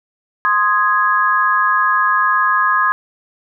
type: chord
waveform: sine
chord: Ab major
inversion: first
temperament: equal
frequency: 1046.5 / 1244.5 / 1661.2 Hz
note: C6 / Eb6 / Ab6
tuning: 0 / 0 / 0 cents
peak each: -16 dBFS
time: 0.45-2.92 s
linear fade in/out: 0 ms
effects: none